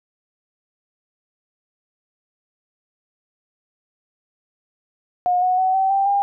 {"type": "tone with pitch steps", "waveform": "sine", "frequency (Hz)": [719, 735, 751.3, 767.9, 785, 802.4], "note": ["F#5", "F#5", "F#5", "G5", "G5", "G5"], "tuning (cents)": [-50, -12, 26, -36, 2, 40], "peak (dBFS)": -15, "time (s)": [5.26, 6.22], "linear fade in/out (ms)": 0, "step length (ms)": 160, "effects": []}